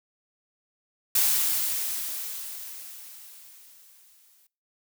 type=noise with exponential decay; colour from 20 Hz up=blue; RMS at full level=-21 dBFS; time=1.15-4.47 s; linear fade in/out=5 ms; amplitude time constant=720 ms; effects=noise-tail reverb RT60 0.4 s tail -23 dB re dry